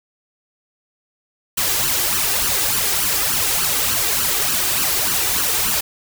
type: noise with flanger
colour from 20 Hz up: white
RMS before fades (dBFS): -19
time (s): 1.57-5.81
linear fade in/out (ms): 10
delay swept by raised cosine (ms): 0.67 to 2.57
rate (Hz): 3.4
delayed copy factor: +0.7
effects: none